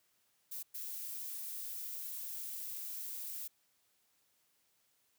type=noise bursts at uneven times; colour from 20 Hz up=violet; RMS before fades=-43 dBFS; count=2; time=0.51-0.63 / 0.74-3.48 s; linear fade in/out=10 ms; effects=white hiss -75 dBFS RMS until 5.18 s + high-pass 60 Hz 12 dB/octave